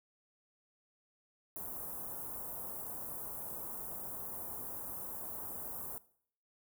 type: band-stop noise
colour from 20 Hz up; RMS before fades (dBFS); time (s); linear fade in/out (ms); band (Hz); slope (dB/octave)
white; -43; 1.56-5.98; 0; 1100 to 11000; 24
effects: noise-tail reverb RT60 0.6 s tail -19 dB re dry